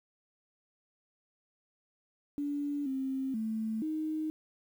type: tone with pitch steps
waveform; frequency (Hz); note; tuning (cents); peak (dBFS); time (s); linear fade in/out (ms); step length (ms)
sine; 288.2 / 266.1 / 220.4 / 311.7; D4 / C4 / A3 / D#4; -33 / +29 / +3 / +3; -31; 2.38-4.3; 0; 480
effects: 10-bit